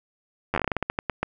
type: slowing click train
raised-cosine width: 0.5 ms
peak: -9 dBFS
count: 15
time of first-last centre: 0.54-1.23 s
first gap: 10 ms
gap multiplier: 1.22
effects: none